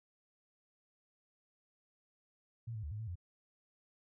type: tone with pitch steps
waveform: sine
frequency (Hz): 115.6 / 108.2 / 74 / 105.6 / 111.5 / 87.8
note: A#2 / A2 / D2 / G#2 / A2 / F2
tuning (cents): -14 / -29 / +14 / +29 / +23 / +10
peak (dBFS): -39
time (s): 2.67-3.156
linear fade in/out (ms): 10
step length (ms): 81
effects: none